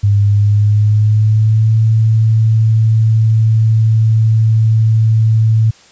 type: tone with pitch glide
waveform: sine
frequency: 101.7 to 110.9 Hz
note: G#2 to A2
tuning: -36 to +14 cents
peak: -7 dBFS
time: 0.03-5.71 s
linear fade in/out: 10 ms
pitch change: +150 cents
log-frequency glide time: 0.21-1.76 s
effects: white hiss -44 dBFS RMS until 5.91 s + resampled to 16000 Hz